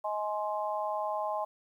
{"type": "harmonic tone", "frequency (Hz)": 210, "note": "G#3", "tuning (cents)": 19, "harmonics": [3, 4, 5], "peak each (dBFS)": [-34, -34, -36], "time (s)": [0.04, 1.45], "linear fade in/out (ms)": 10, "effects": ["11-bit"]}